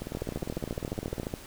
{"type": "two click trains", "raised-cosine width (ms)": 2, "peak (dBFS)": [-22, -18], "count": [25, 18], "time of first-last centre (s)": [[0.02, 1.232], [0.15, 1.339]], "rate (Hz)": [19.8, 14.3], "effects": ["pink hiss -47 dBFS RMS until 1.46 s"]}